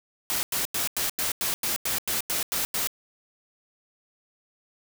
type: noise bursts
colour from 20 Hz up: white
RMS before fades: -27 dBFS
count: 12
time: 0.3-2.872 s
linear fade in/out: 0 ms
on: 130 ms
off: 92 ms
effects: none